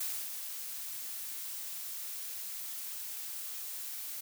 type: noise with ADSR envelope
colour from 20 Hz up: blue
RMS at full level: -35 dBFS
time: 0-4.21 s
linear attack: 7 ms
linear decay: 290 ms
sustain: -6 dB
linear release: 8 ms
effects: none